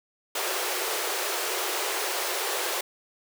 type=high-pass noise; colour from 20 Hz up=pink; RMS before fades=-29 dBFS; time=0.35-2.81 s; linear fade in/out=5 ms; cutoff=350 Hz; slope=96 dB/octave; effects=none